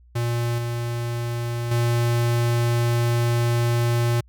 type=tone with level steps; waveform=square; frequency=118.6 Hz; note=A#2; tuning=30 cents sharp; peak=-22 / -25 / -19 dBFS; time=0.15-4.21 s; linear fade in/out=10 ms; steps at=0.58 / 1.71 s; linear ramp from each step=5 ms; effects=added 60 Hz sine -49 dBFS peak until 4.28 s